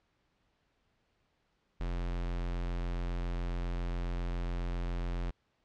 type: tone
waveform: square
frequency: 43.65 Hz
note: F1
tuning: in tune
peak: -33 dBFS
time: 1.8-5.31 s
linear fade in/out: 10 ms
effects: pink hiss -75 dBFS RMS until 5.64 s + low-pass 4000 Hz 12 dB/octave